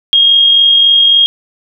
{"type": "tone with amplitude modulation", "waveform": "sine", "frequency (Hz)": 3252, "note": "G#7", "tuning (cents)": -37, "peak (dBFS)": -3, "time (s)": [0.13, 1.26], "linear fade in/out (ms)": 0, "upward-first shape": "sine", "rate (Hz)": 43.6, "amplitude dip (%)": 30, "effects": []}